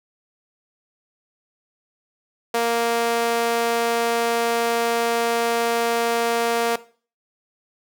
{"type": "tone with high-pass filter", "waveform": "sawtooth", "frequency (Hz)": 233.1, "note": "A#3", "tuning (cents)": 0, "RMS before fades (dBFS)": -21, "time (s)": [2.54, 6.76], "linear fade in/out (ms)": 5, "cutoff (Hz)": 520, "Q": 1.8, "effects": ["noise-tail reverb RT60 0.4 s tail -17 dB re dry"]}